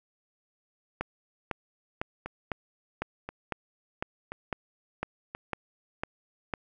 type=two click trains; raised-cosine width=0.5 ms; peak=-15 / -21 dBFS; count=12 / 4; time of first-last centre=1.01-6.538 / 2.26-5.35 s; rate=1.99 / 0.971 Hz; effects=none